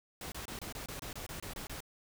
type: noise bursts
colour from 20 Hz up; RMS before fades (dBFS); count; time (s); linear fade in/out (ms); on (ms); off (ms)
pink; -43; 12; 0.21-1.805; 2; 110; 25
effects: none